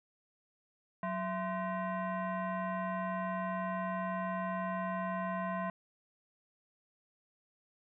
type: tone with frequency modulation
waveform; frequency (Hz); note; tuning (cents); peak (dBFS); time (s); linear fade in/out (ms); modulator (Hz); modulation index
sine; 185; F#3; 0; -33; 1.03-5.7; 2; 854; 1.4
effects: none